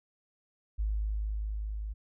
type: tone with level ramp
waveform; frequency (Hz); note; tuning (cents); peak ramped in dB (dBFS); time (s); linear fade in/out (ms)
sine; 52.5; G#1; +19; -27 to -34; 0.78-1.94; 20
effects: none